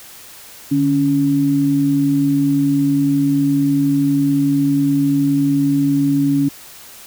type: tone pair together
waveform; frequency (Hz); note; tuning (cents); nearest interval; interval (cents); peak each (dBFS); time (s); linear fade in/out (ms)
sine; 148.32 / 280; D3 / C#4; +17 / +18; major seventh; 1101; -20 / -13; 0.71-6.49; 10
effects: white hiss -39 dBFS RMS until 7.06 s